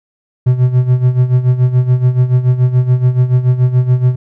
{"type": "tone with tremolo", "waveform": "triangle", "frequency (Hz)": 125.9, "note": "B2", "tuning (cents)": 34, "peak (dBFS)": -3, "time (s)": [0.46, 4.16], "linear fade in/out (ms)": 10, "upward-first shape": "sine", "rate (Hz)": 7, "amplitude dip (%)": 75, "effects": []}